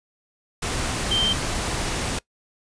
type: tone in noise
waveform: sine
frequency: 3136 Hz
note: G7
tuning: in tune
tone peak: -19 dBFS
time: 1.11-1.33 s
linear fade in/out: 5 ms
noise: pink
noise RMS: -26 dBFS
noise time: 0.62-2.19 s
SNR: +4 dB
effects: noise-tail reverb RT60 0.1 s tail -22 dB re dry + resampled to 22050 Hz